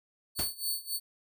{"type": "tone with tremolo", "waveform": "10% pulse", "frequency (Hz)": 4459, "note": "C#8", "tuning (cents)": 9, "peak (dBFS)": -22, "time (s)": [0.35, 1], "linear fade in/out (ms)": 50, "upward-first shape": "sine", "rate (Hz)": 3.6, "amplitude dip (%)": 90}
{"type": "noise with exponential decay", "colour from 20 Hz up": "pink", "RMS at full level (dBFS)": -32, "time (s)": [0.39, 0.54], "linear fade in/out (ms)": 1, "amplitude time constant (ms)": 31}
{"effects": []}